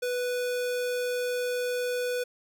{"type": "tone", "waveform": "square", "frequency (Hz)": 493.9, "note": "B4", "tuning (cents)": 0, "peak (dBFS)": -28, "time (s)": [0.02, 2.24], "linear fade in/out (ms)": 10, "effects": []}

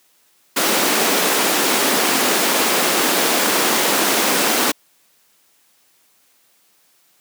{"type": "high-pass noise", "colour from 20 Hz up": "pink", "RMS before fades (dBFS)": -17, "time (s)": [0.56, 4.72], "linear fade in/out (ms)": 10, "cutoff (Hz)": 230, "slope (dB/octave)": 24, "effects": ["white hiss -58 dBFS RMS until 7.2 s", "high-pass 150 Hz 12 dB/octave"]}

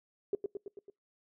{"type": "tone with echo", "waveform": "sine", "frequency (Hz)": 400.3, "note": "G4", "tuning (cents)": 36, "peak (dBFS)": -27, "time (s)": [0.33, 0.35], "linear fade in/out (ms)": 2, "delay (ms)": 110, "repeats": 5, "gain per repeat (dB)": -4, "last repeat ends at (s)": 0.9, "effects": ["noise-tail reverb RT60 0.2 s tail -26 dB re dry"]}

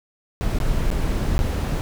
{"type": "noise with dropouts", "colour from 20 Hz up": "brown", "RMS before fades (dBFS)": -21, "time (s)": [0.41, 1.81], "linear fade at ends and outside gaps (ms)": 0, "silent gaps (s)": [[0.587, 0.602], [0.903, 0.913], [1.38, 1.391]], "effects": []}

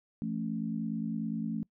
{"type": "chord", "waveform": "sine", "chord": "F augmented", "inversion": "none", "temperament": "equal with one note detuned", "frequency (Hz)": [170.13, 220, 277.2], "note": ["F3", "A3", "C#4"], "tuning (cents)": [-45, 0, 0], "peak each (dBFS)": [-37, -33, -39], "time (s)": [0.22, 1.63], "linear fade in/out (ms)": 0, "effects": ["noise-tail reverb RT60 0.1 s tail -24 dB re dry"]}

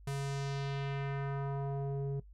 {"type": "tone with low-pass filter sweep", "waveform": "square", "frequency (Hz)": 138.9, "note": "C#3", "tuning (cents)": 4, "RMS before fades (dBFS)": -36, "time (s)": [0.07, 2.2], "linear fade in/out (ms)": 5, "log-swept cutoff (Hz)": [11000, 350], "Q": 1.4, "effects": ["noise-tail reverb RT60 0.1 s tail -19 dB re dry", "added 50 Hz sine -52 dBFS peak until 2.33 s"]}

